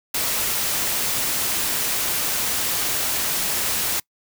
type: noise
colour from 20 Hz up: white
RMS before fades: -23 dBFS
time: 0.14-4 s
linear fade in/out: 5 ms
effects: noise-tail reverb RT60 0.1 s tail -25 dB re dry